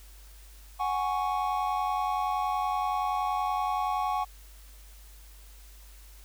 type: chord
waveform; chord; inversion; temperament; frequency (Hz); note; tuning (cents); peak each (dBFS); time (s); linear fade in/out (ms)
triangle; F# suspended second; none; equal; 740 / 830.6 / 1108.7; F#5 / G#5 / C#6; 0 / 0 / 0; -29; 0.79-4.25; 20
effects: added 50 Hz sine -48 dBFS peak until 6.24 s + white hiss -56 dBFS RMS until 6.24 s